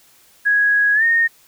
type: tone with pitch glide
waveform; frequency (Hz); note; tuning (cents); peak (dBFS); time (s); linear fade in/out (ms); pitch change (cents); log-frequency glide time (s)
sine; 1661.2 to 1843.2; G#6 to A#6; 0 to -20; -12; 0.45-1.28; 20; +180; 0.94-1.04
effects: white hiss -52 dBFS RMS until 1.47 s